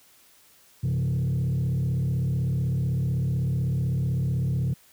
sine tone with frequency modulation, 130 Hz, C3, 11 cents flat, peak -20 dBFS, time 0.83-4.74 s, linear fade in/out 10 ms, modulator 35.9 Hz, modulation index 0.94, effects tanh soft clip ceiling -21 dBFS + white hiss -57 dBFS RMS until 4.92 s

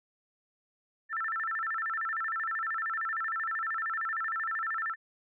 sine tone with vibrato, 1542 Hz, G6, 29 cents flat, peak -30 dBFS, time 1.09-4.96 s, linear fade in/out 50 ms, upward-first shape square, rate 13 Hz, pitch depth 250 cents each way, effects none

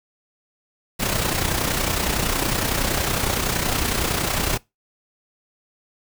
pink noise with amplitude modulation, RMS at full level -20 dBFS, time 0.99-4.58 s, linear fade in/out 20 ms, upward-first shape sine, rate 30.8 Hz, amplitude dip 55%, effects noise-tail reverb RT60 0.2 s tail -22 dB re dry

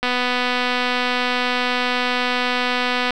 click train, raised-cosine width 0.3 ms, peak -5 dBFS, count 764, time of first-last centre 0.03-3.107 s, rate 248 Hz, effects none

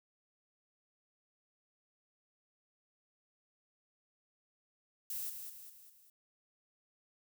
violet noise with echo, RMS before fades -40 dBFS, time 5.1-5.3 s, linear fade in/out 2 ms, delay 200 ms, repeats 4, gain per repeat -6 dB, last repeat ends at 6.1 s, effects none

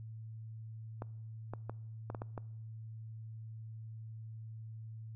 clicks, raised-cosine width 1 ms, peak -27 dBFS, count 7, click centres 1.021 / 1.536 / 1.696 / 2.101 / 2.148 / 2.219 / 2.378 s, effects noise-tail reverb RT60 0.9 s tail -23 dB re dry + added 111 Hz sine -44 dBFS peak until 5.15 s

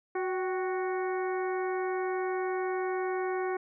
harmonic tone with a mistuned harmonic, 369.3 Hz, F#4, 3 cents flat, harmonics 1 / 2 / 3 / 4 / 5 / 6, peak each -30 / -36 / -40 / -42 / -44 / -46 dBFS, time 0.15-3.57 s, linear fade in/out 5 ms, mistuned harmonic 2, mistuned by +59 cents, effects none

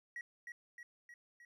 triangle tone with echo, 1913 Hz, A#6, 44 cents sharp, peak -39 dBFS, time 0.16-0.21 s, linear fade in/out 2 ms, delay 310 ms, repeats 4, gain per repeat -4 dB, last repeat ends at 1.45 s, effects tanh soft clip ceiling -37 dBFS

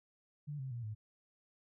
sine tone with pitch steps, 146.83 / 132.33 / 119.26 / 107.49 Hz, D3 / C3 / A#2 / A2, 0 / +20 / +40 / -40 cents, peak -39 dBFS, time 0.47-0.95 s, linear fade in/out 20 ms, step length 120 ms, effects none

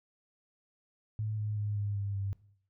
sine tone with pitch steps, 107.8 / 105.89 / 104.01 / 102.16 / 100.35 / 98.57 Hz, A2 / G#2 / G#2 / G#2 / G2 / G2, -35 / +34 / +3 / -28 / +41 / +10 cents, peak -31 dBFS, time 1.19-2.33 s, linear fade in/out 0 ms, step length 190 ms, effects noise-tail reverb RT60 0.6 s tail -19 dB re dry

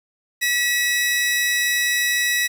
sawtooth tone pair together, 1938.7 / 2557 Hz, B6 / D#7, -33 / +47 cents, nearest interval perfect fourth, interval 480 cents, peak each -15 / -24 dBFS, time 0.41-2.48 s, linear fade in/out 20 ms, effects 8-bit

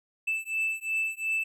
triangle beating tone pair, 2637 / 2639.8 Hz, E7 / E7, 0 / +2 cents, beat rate 2.8 Hz, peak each -29 dBFS, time 0.27-1.44 s, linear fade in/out 10 ms, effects none

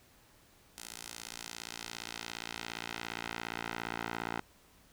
10% pulse tone with band-pass filter sweep, 57.3 Hz, A#1, 29 cents flat, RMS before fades -42 dBFS, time 0.78-4.41 s, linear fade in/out 0 ms, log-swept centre 8800 to 1300 Hz, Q 0.78, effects pink hiss -63 dBFS RMS until 4.92 s

